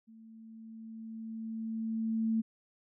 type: tone with level ramp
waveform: sine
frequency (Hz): 223.4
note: A3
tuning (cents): +27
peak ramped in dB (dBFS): -52 to -26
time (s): 0.07-2.42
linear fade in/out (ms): 20
effects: none